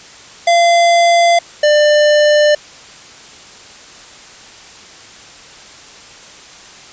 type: tone pair in turn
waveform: square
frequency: 686 / 596.2 Hz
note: F5 / D5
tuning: -31 / +26 cents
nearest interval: major second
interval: 243 cents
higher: first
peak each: -8 dBFS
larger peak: neither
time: 0.47-1.39 / 1.63-2.55 s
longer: neither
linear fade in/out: 5 ms
effects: white hiss -37 dBFS RMS until 6.92 s + resampled to 16000 Hz